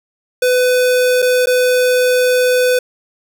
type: tone with dropouts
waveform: square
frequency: 501 Hz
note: B4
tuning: 25 cents sharp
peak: -11 dBFS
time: 0.42-2.79 s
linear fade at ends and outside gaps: 5 ms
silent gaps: 1.221-1.224 / 1.459-1.47 s
effects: 7-bit